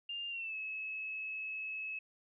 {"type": "tone with pitch glide", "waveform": "sine", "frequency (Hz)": [2803, 2585], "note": ["F7", "E7"], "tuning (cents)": [6, -34], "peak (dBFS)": -38, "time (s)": [0.09, 1.99], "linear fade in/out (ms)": 5, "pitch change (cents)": -140, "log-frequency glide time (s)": [0.29, 0.56], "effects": []}